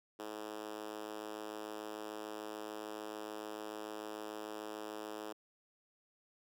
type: tone with high-pass filter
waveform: 5% pulse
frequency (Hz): 106.8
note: G#2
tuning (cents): +49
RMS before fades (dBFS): -45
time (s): 0.19-5.33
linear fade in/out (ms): 10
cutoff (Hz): 350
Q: 2.4
effects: none